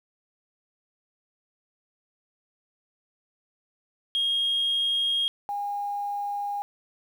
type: tone pair in turn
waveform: sine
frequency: 3254 / 813.5 Hz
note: G#7 / G#5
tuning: -36 / -36 cents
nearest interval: 2 octaves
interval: 2400 cents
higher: first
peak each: -21 / -27 dBFS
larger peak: first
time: 4.15-5.28 / 5.49-6.62 s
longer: neither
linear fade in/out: 0 ms
effects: tanh soft clip ceiling -19 dBFS + 9-bit

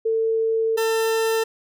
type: tone pair in turn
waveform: sine / 40% pulse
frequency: 448.1 / 448.1 Hz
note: A4 / A4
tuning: +32 / +32 cents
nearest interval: unison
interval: 0 cents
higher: neither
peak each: -18 dBFS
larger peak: neither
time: 0.05-0.77 / 0.77-1.44 s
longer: first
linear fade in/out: 10 ms
effects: none

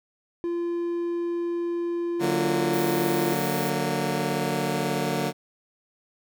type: tone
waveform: triangle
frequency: 343.7 Hz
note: F4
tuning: 28 cents flat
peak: -23 dBFS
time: 0.44-3.33 s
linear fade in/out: 0 ms
type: chord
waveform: 15% pulse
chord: D augmented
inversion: none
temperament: just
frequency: 146.83 / 183.54 / 229.4 Hz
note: D3 / F#3 / A#3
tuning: 0 / -14 / -28 cents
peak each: -22 / -23 / -23 dBFS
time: 2.19-5.33 s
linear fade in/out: 50 ms
type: noise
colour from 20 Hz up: violet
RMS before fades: -36 dBFS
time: 2.73-3.7 s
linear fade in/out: 5 ms
effects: none

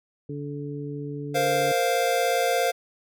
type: harmonic tone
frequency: 144.5 Hz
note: D3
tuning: 28 cents flat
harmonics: 1 / 2 / 3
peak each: -33 / -35 / -36 dBFS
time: 0.29-1.72 s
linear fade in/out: 5 ms
type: chord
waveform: square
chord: Bb suspended second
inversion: none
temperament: equal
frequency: 466.2 / 523.3 / 698.5 Hz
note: Bb4 / C5 / F5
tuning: 0 / 0 / 0 cents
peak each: -28 / -26 / -25 dBFS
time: 1.34-2.72 s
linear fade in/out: 20 ms
effects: none

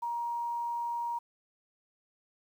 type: tone with quantisation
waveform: sine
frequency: 944 Hz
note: A#5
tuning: 22 cents sharp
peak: -31 dBFS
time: 0.02-1.19 s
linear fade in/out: 10 ms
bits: 10
effects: none

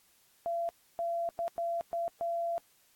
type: tone bursts at uneven times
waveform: sine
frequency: 680 Hz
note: F5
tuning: 46 cents flat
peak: -30 dBFS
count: 6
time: 0.46-0.69 / 0.99-1.29 / 1.39-1.48 / 1.58-1.81 / 1.93-2.08 / 2.21-2.58 s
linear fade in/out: 0 ms
effects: white hiss -66 dBFS RMS until 2.95 s + AAC 64 kbps

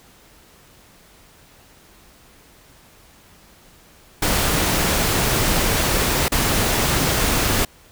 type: noise with dropouts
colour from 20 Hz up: pink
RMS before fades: -19 dBFS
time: 4.22-7.65 s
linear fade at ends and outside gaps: 5 ms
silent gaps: 6.283-6.319 s
effects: pink hiss -50 dBFS RMS until 7.91 s

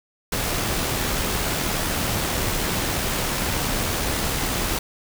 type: noise with amplitude modulation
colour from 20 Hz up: pink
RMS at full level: -23 dBFS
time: 0.32-4.79 s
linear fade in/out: 5 ms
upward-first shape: sine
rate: 76.8 Hz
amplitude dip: 25%
effects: none

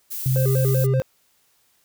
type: noise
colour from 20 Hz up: violet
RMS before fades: -30 dBFS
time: 0.1-0.87 s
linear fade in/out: 20 ms
type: tone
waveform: sine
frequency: 130.81 Hz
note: C3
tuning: in tune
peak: -17 dBFS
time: 0.26-1 s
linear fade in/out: 0 ms
type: tone with vibrato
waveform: triangle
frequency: 458.9 Hz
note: A#4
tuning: 27 cents flat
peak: -21 dBFS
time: 0.36-1.02 s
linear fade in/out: 0 ms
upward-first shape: square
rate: 5.2 Hz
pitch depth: 230 cents each way
effects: white hiss -63 dBFS RMS until 1.84 s

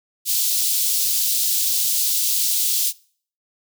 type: high-pass noise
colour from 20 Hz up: white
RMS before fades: -20 dBFS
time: 0.25-2.93 s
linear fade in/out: 50 ms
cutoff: 3500 Hz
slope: 24 dB/octave
effects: noise-tail reverb RT60 0.5 s tail -23 dB re dry

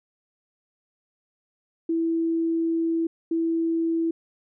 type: tone bursts at uneven times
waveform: sine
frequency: 329.6 Hz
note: E4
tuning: in tune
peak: -21 dBFS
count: 2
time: 1.89-3.07 / 3.31-4.11 s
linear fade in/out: 5 ms
effects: none

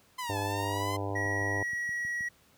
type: exponential two-way sweep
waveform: sawtooth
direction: down then up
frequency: 1033 to 854 to 1033 Hz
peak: -30 dBFS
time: 0.18-0.97 s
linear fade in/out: 10 ms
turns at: 0.38 s
type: harmonic tone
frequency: 99.6 Hz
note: G2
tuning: 28 cents sharp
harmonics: 1 / 3 / 4 / 5 / 6 / 7 / 8 / 9 / 10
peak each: -34 / -39 / -40 / -41 / -42 / -42 / -43 / -44 / -44 dBFS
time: 0.29-1.63 s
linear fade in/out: 5 ms
type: click train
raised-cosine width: 5 ms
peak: -36 dBFS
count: 8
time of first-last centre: 1.1-2.208 s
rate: 6.32 Hz
type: tone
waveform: triangle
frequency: 1916 Hz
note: A#6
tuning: 47 cents sharp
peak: -29 dBFS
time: 1.15-2.29 s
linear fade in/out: 10 ms
effects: pink hiss -63 dBFS RMS until 2.57 s + high-pass 60 Hz 12 dB/octave

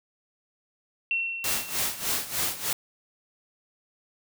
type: tone with exponential decay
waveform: sine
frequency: 2716 Hz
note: F7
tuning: 49 cents flat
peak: -22 dBFS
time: 1.11-2.22 s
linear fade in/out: 1 ms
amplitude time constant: 240 ms
type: noise with tremolo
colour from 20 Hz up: white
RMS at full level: -26 dBFS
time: 1.44-2.73 s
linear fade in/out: 2 ms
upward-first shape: sine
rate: 3.3 Hz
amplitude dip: 80%
effects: none

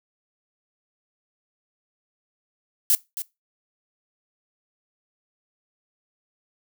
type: noise with echo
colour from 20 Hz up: violet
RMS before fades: -18 dBFS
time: 2.9-2.95 s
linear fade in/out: 0 ms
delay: 270 ms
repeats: 1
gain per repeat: -12 dB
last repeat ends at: 3.22 s
effects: noise-tail reverb RT60 0.2 s tail -19 dB re dry

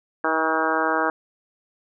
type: harmonic tone with a mistuned harmonic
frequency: 159.5 Hz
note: D#3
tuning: 43 cents sharp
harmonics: 2 / 3 / 4 / 5 / 6 / 7 / 8 / 9 / 10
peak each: -28 / -28 / -28 / -28 / -28 / -28 / -28 / -28 / -28 dBFS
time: 0.24-1.1 s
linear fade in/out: 2 ms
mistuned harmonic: 5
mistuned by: +21 cents
effects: none

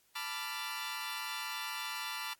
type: chord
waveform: 15% pulse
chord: B half-diminished seventh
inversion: third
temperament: equal with one note detuned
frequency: 880 / 987.8 / 1174.7 / 1383.3 Hz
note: A5 / B5 / D6 / F6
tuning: 0 / 0 / 0 / -17 cents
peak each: -38 / -36 / -37 / -36 dBFS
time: 0.15-2.34 s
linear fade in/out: 10 ms
effects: white hiss -70 dBFS RMS until 2.39 s + AAC 64 kbps

